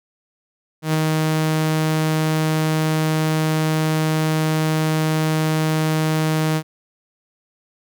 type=tone with ADSR envelope; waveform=sawtooth; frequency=156.9 Hz; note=D#3; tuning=15 cents sharp; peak=-11 dBFS; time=0.82-6.63 s; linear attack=120 ms; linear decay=11 ms; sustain=-2 dB; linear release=66 ms; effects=none